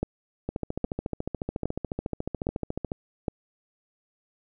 two click trains, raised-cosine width 2 ms, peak -16 / -13 dBFS, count 35 / 5, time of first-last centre 0.49-2.919 / 0.03-3.282 s, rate 14 / 1.23 Hz, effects none

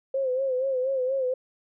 sine tone with vibrato, 523.3 Hz, C5, in tune, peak -23 dBFS, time 0.14-1.34 s, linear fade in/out 5 ms, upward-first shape sine, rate 4.2 Hz, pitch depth 71 cents each way, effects none

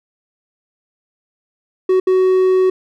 triangle tone bursts at uneven times, 373.3 Hz, F#4, 15 cents sharp, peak -8 dBFS, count 2, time 1.89-2 / 2.07-2.7 s, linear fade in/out 5 ms, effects none

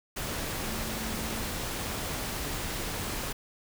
sine tone in noise, 221.3 Hz, A3, 10 cents sharp, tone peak -39 dBFS, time 0.62-1.44 s, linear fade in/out 10 ms, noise pink, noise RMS -34 dBFS, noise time 0.16-3.33 s, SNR -8 dB, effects none

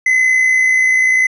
triangle tone with amplitude modulation, 2034 Hz, C7, 50 cents flat, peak -6 dBFS, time 0.06-1.27 s, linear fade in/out 5 ms, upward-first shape sine, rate 60.4 Hz, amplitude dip 40%, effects resampled to 24000 Hz

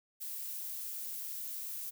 violet noise, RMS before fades -41 dBFS, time 0.2-1.91 s, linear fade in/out 20 ms, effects none

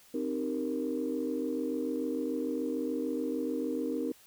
sine chord, C minor seventh, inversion none, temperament equal with one note detuned, 261.6 / 308.4 / 392 / 466.2 Hz, C4 / Eb4 / G4 / Bb4, 0 / -15 / 0 / 0 cents, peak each -34 / -34 / -40 / -35 dBFS, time 0.14-4.12 s, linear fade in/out 5 ms, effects tanh soft clip ceiling -21 dBFS + white hiss -59 dBFS RMS until 4.26 s

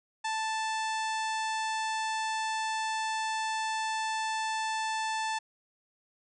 harmonic tone, 880 Hz, A5, in tune, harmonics 1 / 2 / 3 / 4 / 5 / 6 / 7 / 8 / 9 / 10, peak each -31 / -37 / -41 / -43 / -45 / -47 / -48 / -49 / -50 / -51 dBFS, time 0.24-5.39 s, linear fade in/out 10 ms, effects none

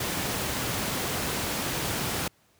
pink noise, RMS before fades -29 dBFS, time 0-2.28 s, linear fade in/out 5 ms, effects pink hiss -64 dBFS RMS until 2.59 s + high-pass 80 Hz 12 dB/octave

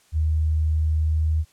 sine tone with pitch glide, 78.1 to 78.64 Hz, D#2 to D#2, +7 to +19 cents, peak -18 dBFS, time 0.12-1.45 s, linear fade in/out 50 ms, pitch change +12 cents, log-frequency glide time 1.02-1.32 s, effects white hiss -59 dBFS RMS until 1.52 s + low-pass 10000 Hz 12 dB/octave

